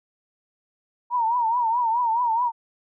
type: tone with vibrato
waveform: sine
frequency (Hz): 937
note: A#5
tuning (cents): +9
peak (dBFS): -19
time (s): 1.1-2.52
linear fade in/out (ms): 50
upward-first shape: triangle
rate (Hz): 4.7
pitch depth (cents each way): 120
effects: none